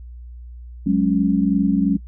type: chord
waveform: sine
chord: F# suspended second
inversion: none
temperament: equal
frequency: 185 / 207.7 / 277.2 Hz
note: F#3 / G#3 / C#4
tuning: 0 / 0 / 0 cents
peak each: -19 dBFS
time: 0.86-1.97 s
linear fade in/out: 10 ms
effects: noise-tail reverb RT60 0.1 s tail -22 dB re dry + added 60 Hz sine -34 dBFS peak until 2.07 s